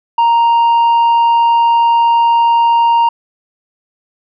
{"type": "tone with tanh clipping", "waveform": "triangle", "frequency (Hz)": 932.3, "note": "A#5", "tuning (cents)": 0, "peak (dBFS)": -8, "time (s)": [0.18, 3.09], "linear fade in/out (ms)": 5, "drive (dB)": 8, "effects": []}